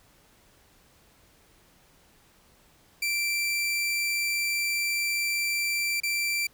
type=tone with dropouts; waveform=sawtooth; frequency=2347 Hz; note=D7; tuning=2 cents flat; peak=-22 dBFS; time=3.02-6.47 s; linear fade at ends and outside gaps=5 ms; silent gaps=6.002-6.033 s; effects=pink hiss -60 dBFS RMS until 6.53 s